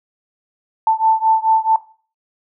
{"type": "beating tone pair", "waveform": "sine", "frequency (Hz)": [884, 888.6], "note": ["A5", "A5"], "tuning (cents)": [8, 17], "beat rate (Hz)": 4.6, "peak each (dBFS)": [-15, -16], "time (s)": [0.87, 1.76], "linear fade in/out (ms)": 2, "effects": ["noise-tail reverb RT60 0.4 s tail -17 dB re dry"]}